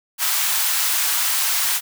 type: high-pass noise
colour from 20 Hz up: white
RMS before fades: -20 dBFS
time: 0.18-1.81 s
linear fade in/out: 50 ms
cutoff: 820 Hz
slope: 24 dB/octave
effects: none